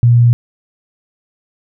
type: tone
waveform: sine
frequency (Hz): 119.5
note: A#2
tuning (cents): +43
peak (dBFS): -5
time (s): 0.03-0.33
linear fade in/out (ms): 0
effects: none